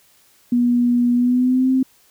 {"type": "tone with pitch glide", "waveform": "sine", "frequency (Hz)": [242.3, 261.2], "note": ["B3", "C4"], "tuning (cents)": [-33, -3], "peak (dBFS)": -13, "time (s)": [0.52, 1.83], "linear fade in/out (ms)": 5, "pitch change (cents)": 130, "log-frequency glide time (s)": [1.14, 1.71], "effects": ["white hiss -55 dBFS RMS until 2.1 s"]}